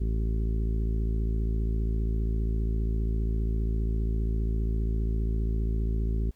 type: harmonic tone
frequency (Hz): 55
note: A1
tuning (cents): 0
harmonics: 1 / 2 / 3 / 4 / 5 / 6 / 7 / 8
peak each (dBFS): -25 / -34 / -38 / -39 / -44 / -47 / -42 / -53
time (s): 0-6.31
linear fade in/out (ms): 10
effects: pink hiss -68 dBFS RMS until 6.35 s